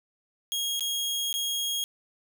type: tone with dropouts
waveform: sawtooth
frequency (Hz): 3275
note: G#7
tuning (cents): -25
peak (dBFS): -24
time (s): 0.52-1.84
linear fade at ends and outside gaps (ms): 0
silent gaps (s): 0.795-0.807 / 1.328-1.34
effects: none